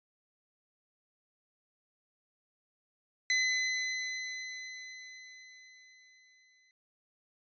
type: tone with exponential decay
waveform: sawtooth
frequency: 2024 Hz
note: B6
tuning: 42 cents sharp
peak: -22 dBFS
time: 3.3-6.71 s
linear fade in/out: 1 ms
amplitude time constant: 740 ms
effects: resampled to 16000 Hz